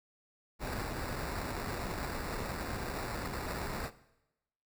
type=noise with sample-and-hold; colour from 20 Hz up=pink; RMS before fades=-38 dBFS; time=0.59-3.91 s; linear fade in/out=50 ms; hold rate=3150 Hz; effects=noise-tail reverb RT60 0.9 s tail -17 dB re dry